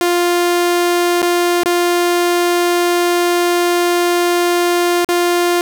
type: tone with dropouts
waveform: sawtooth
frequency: 350 Hz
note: F4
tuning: 4 cents sharp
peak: -8 dBFS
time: 0.01-5.61 s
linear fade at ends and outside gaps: 0 ms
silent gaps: 1.218-1.228 / 1.634-1.659 / 5.046-5.089 s
effects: none